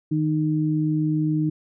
sine tone pair together, 155.56 / 307.8 Hz, D#3 / D#4, 0 / -19 cents, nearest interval octave, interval 1181 cents, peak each -22 dBFS, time 0.11-1.5 s, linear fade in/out 10 ms, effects none

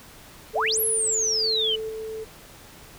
sine tone with tremolo, 440 Hz, A4, in tune, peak -28 dBFS, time 0.53-2.25 s, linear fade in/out 20 ms, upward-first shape square, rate 1.1 Hz, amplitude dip 25%
sine exponential two-way sweep, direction up then down, 523.3 to 11840 to 2934 Hz, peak -21 dBFS, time 0.55-1.76 s, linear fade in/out 10 ms, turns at 0.8 s
effects pink hiss -47 dBFS RMS until 2.98 s

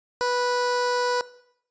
15% pulse tone with notch filter, 491.7 Hz, B4, 8 cents flat, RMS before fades -24 dBFS, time 0.21-1.21 s, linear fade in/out 0 ms, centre 2200 Hz, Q 1.4, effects noise-tail reverb RT60 0.7 s tail -18 dB re dry + resampled to 16000 Hz

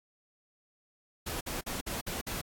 pink noise bursts, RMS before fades -36 dBFS, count 6, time 1.26-2.415 s, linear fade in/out 10 ms, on 150 ms, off 51 ms, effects AAC 64 kbps

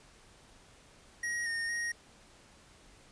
square tone with pitch steps, 1891 / 1840 / 1875 Hz, A#6 / A#6 / A#6, +24 / -23 / +10 cents, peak -33 dBFS, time 1.23-1.92 s, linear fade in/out 5 ms, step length 230 ms, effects pink hiss -59 dBFS RMS until 3.11 s + resampled to 22050 Hz

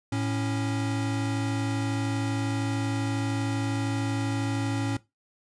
square tone pair together, 110 / 277.2 Hz, A2 / C#4, 0 / 0 cents, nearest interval octave + major third, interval 1600 cents, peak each -29 / -30 dBFS, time 0.12-4.97 s, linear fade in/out 5 ms, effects noise-tail reverb RT60 0.2 s tail -18 dB re dry + resampled to 22050 Hz

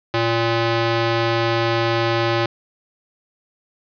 square tone with high-pass filter, 115.5 Hz, A#2, 16 cents flat, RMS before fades -19 dBFS, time 0.14-2.46 s, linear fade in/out 0 ms, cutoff 250 Hz, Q 0.53, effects resampled to 11025 Hz + 7-bit

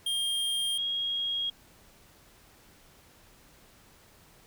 square / sine tone pair in turn, 3214 / 3276 Hz, G7 / G#7, +43 / -24 cents, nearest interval unison, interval 33 cents, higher second, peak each -28 / -28 dBFS, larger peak neither, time 0.06-0.78 / 0.78-1.5 s, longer neither, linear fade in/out 5 ms, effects pink hiss -58 dBFS RMS until 4.46 s

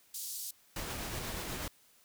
white band-pass noise, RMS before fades -41 dBFS, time 0.14-0.51 s, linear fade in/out 5 ms, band 4200 to 16000 Hz, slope 24 dB/octave
pink noise with tremolo, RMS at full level -38 dBFS, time 0.76-1.68 s, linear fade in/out 2 ms, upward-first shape triangle, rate 8.2 Hz, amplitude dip 30%
effects white hiss -65 dBFS RMS until 2.04 s

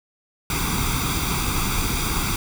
pink noise with comb filter, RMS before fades -23 dBFS, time 0.5-2.36 s, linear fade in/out 2 ms, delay 0.84 ms, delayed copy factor +0.8, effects none

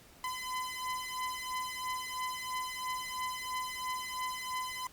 sawtooth beating tone pair, 1014 / 1017 Hz, B5 / C6, +45 / -50 cents, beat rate 3 Hz, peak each -35 / -35 dBFS, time 0.24-4.87 s, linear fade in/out 2 ms, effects pink hiss -58 dBFS RMS until 4.92 s + Opus 48 kbps

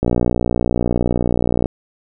click train, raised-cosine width 2 ms, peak -3 dBFS, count 99, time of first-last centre 0.03-1.658 s, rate 60.2 Hz, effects none

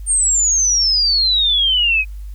sine exponential sweep, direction down, 8870 to 2489 Hz, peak -12 dBFS, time 0.06-2.05 s, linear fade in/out 50 ms, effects added 50 Hz sine -27 dBFS peak until 2.34 s + white hiss -55 dBFS RMS until 2.34 s

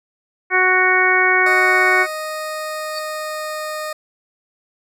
harmonic tone, 370 Hz, F#4, in tune, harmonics 1 / 2 / 3 / 4 / 5 / 6, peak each -21 / -22 / -21 / -18 / -18 / -17 dBFS, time 0.5-2.07 s, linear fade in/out 50 ms
20% pulse tone with pitch glide, 622.3 to 615.5 Hz, D#5 to D#5, 0 to -19 cents, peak -19 dBFS, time 1.46-3.93 s, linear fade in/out 5 ms, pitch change -19 cents, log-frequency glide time 1.92-3.78 s
sine tone with exponential growth, 4500 Hz, C#8, 25 cents sharp, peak -22 dBFS, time 2.88-2.99 s, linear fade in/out 5 ms, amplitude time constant 23 ms
effects none

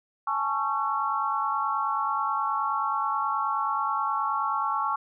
sine chord, A major seventh, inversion third, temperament equal with one note detuned, 830.6 / 880 / 1108.7 / 1350.9 Hz, G#5 / A5 / C#6 / E6, 0 / 0 / 0 / +42 cents, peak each -33 / -31 / -27 / -31 dBFS, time 0.27-4.96 s, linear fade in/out 5 ms, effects none

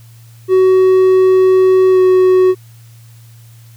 triangle tone with pitch glide, 374.7 to 371 Hz, F#4 to F#4, +22 to +5 cents, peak -4 dBFS, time 0.48-2.55 s, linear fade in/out 50 ms, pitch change -17 cents, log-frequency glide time 1.91-1.99 s, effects added 115 Hz sine -37 dBFS peak until 3.76 s + white hiss -49 dBFS RMS until 3.76 s

